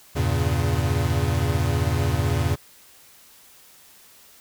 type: chord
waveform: square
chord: E diminished seventh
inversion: none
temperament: equal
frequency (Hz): 82.41 / 98 / 116.54 / 138.59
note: E2 / G2 / Bb2 / Db3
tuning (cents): 0 / 0 / 0 / 0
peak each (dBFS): -25 / -27 / -27 / -27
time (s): 0.15-2.56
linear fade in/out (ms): 20
effects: white hiss -51 dBFS RMS until 4.4 s